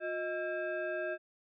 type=tone with frequency modulation; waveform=sine; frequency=626 Hz; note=D#5; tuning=10 cents sharp; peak=-33 dBFS; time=0-1.18 s; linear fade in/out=50 ms; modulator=984 Hz; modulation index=1.1; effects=none